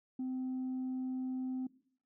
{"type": "tone", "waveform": "sine", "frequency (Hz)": 257.8, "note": "C4", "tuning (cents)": -26, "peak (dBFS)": -33, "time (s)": [0.19, 1.67], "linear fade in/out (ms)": 5, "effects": ["noise-tail reverb RT60 0.6 s tail -20 dB re dry", "tanh soft clip ceiling -33 dBFS"]}